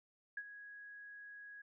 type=tone with ADSR envelope; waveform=sine; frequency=1661.2 Hz; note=G#6; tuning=in tune; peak=-38 dBFS; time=0.37-1.62 s; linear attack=4 ms; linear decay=51 ms; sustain=-12 dB; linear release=8 ms; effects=none